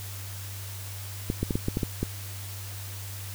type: clicks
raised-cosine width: 3 ms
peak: -13 dBFS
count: 8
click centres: 1.301 / 1.43 / 1.508 / 1.555 / 1.684 / 1.771 / 1.832 / 2.03 s
effects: added 98 Hz sine -37 dBFS peak until 3.34 s + white hiss -42 dBFS RMS until 3.34 s